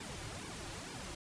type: noise with flanger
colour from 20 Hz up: pink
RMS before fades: -45 dBFS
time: 0-1.15 s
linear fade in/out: 5 ms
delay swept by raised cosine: 1.5 to 4.6 ms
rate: 2.2 Hz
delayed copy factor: -1
effects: resampled to 22050 Hz